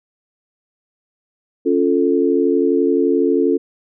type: chord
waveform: sine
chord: Db augmented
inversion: none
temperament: equal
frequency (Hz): 277.2 / 349.2 / 440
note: Db4 / F4 / A4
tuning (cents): 0 / 0 / 0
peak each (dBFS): -17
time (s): 1.65-3.58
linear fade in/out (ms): 20
effects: none